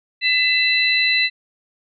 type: tone cluster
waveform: sine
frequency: 2012 / 2658 / 4009 Hz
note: B6 / E7 / B7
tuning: +32 / +14 / +25 cents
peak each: -19 dBFS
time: 0.21-1.3 s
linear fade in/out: 50 ms
effects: none